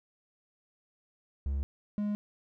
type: tone pair in turn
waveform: triangle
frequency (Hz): 69.3 / 207.3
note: C#2 / G#3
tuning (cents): 0 / -3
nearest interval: octave + perfect fifth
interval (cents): 1897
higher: second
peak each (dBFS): -27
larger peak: neither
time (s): 1.46-1.63 / 1.98-2.15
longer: neither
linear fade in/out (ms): 0
effects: none